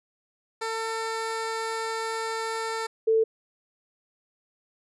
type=tone pair in turn; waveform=15% pulse / sine; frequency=448.8 / 445.2 Hz; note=A4 / A4; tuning=+34 / +20 cents; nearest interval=unison; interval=14 cents; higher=first; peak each=-22 / -18 dBFS; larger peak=second; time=0.61-2.87 / 3.07-3.24 s; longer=first; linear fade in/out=10 ms; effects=resampled to 24000 Hz